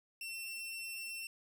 sawtooth tone, 2702 Hz, E7, 42 cents sharp, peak -38 dBFS, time 0.21-1.27 s, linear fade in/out 2 ms, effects none

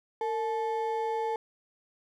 triangle ring-modulated tone, 659.3 Hz, E5, in tune, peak -23 dBFS, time 0.21-1.36 s, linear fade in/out 2 ms, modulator 204 Hz, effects none

